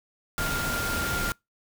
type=tone in noise; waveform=sine; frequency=1400 Hz; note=F6; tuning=4 cents sharp; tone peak=-30 dBFS; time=0.38-1.32 s; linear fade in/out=0 ms; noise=pink; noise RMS=-30 dBFS; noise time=0.38-1.32 s; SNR=-3 dB; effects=noise-tail reverb RT60 0.2 s tail -26 dB re dry